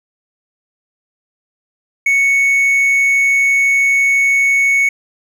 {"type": "tone", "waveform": "triangle", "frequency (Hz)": 2217, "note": "C#7", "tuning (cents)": 0, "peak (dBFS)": -8, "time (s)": [2.06, 4.89], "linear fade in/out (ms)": 5, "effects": []}